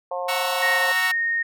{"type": "harmonic tone", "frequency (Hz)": 178.7, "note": "F3", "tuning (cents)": 40, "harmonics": [3, 4, 5, 6], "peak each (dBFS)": [-28, -30, -32, -34], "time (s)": [0.11, 0.92], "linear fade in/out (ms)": 5}
{"type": "chord", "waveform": "15% pulse", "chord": "F# dominant seventh", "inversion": "none", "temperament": "equal", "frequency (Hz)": [740, 932.3, 1108.7, 1318.5], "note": ["F#5", "A#5", "C#6", "E6"], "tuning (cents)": [0, 0, 0, 0], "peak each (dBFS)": -23, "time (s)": [0.28, 1.12], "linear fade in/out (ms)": 10}
{"type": "tone with pitch glide", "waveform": "sine", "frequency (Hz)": [1864.7, 1850.8], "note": ["A#6", "A#6"], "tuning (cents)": [0, -13], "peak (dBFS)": -20, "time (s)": [0.62, 1.43], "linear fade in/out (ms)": 10, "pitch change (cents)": -13, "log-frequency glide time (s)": [0.73, 0.8]}
{"effects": []}